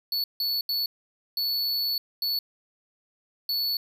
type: tone bursts at uneven times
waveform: square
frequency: 4435 Hz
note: C#8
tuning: in tune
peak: -25 dBFS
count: 6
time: 0.12-0.24 / 0.4-0.61 / 0.69-0.86 / 1.37-1.98 / 2.22-2.39 / 3.49-3.77 s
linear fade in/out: 2 ms
effects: none